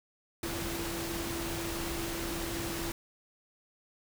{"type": "tone in noise", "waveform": "sine", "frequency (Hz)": 336.2, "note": "E4", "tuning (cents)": 34, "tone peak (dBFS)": -38, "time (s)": [0.43, 2.92], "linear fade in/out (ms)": 2, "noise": "pink", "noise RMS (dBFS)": -37, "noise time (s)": [0.43, 2.92], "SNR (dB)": -4, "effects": []}